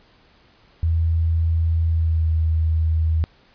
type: tone with pitch glide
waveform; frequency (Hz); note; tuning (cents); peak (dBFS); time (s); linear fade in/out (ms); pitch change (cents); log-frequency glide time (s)
sine; 82.1 to 80.27; E2 to E2; -6 to -45; -16; 0.83-3.24; 0; -39; 1.87-2.29
effects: pink hiss -55 dBFS RMS until 3.54 s + resampled to 11025 Hz